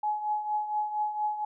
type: tone with tremolo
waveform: sine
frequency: 845 Hz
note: G#5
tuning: 30 cents sharp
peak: -24 dBFS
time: 0.03-1.45 s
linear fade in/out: 5 ms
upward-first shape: triangle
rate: 4.3 Hz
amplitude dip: 70%
effects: none